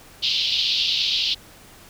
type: band-pass noise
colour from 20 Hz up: pink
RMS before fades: -22 dBFS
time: 0.22-1.35 s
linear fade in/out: 20 ms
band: 2900 to 4700 Hz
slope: 48 dB/octave
effects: pink hiss -47 dBFS RMS until 1.89 s